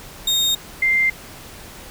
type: tone pair in turn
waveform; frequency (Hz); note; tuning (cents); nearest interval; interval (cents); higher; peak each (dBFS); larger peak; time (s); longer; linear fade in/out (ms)
35% pulse / sine; 3700 / 2093; A#7 / C7; -14 / 0; minor seventh; 986; first; -14; neither; 0.27-0.55 / 0.82-1.1; neither; 5
effects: pink hiss -39 dBFS RMS until 1.9 s